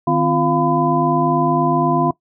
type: tone cluster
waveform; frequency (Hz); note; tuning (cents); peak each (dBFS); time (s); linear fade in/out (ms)
sine; 154.5 / 258.5 / 347 / 695 / 1007; D#3 / C4 / F4 / F5 / B5; -12 / -21 / -11 / -9 / +33; -20; 0.07-2.11; 5
effects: noise-tail reverb RT60 0.1 s tail -19 dB re dry